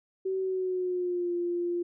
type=tone with pitch glide; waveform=sine; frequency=380 to 348.5 Hz; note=F#4 to F4; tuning=+46 to -4 cents; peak=-27 dBFS; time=0.25-1.83 s; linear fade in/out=10 ms; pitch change=-150 cents; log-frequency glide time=0.39-1.33 s; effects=none